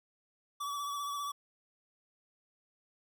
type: tone with vibrato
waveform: square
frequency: 1146 Hz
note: D6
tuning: 43 cents flat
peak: -36 dBFS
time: 0.6-1.32 s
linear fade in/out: 10 ms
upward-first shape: sine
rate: 15 Hz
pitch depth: 31 cents each way
effects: none